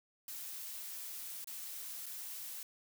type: noise with dropouts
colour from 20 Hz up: blue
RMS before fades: -45 dBFS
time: 0.28-2.63 s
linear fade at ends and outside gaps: 2 ms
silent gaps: 1.444-1.472 / 2.059-2.063 s
effects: none